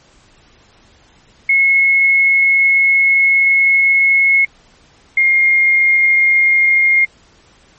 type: tone pair in turn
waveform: sine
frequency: 2178 / 2129 Hz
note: C#7 / C7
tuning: -31 / +30 cents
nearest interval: unison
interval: 39 cents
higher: first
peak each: -8 dBFS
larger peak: neither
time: 1.49-4.45 / 5.17-7.05 s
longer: first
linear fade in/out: 5 ms
effects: pink hiss -49 dBFS RMS until 7.78 s + MP3 32 kbps